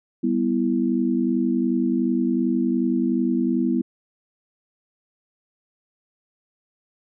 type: chord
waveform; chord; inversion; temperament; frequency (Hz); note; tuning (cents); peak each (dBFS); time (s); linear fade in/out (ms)
sine; E minor; first; equal; 196 / 246.9 / 329.6; G3 / B3 / E4; 0 / 0 / 0; -25 / -21 / -24; 0.23-3.82; 10
effects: none